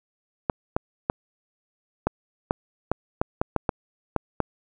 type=clicks; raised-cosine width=1 ms; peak=-7 dBFS; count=12; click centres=0.498 / 0.765 / 1.099 / 2.07 / 2.509 / 2.916 / 3.215 / 3.415 / 3.563 / 3.692 / 4.163 / 4.403 s; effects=none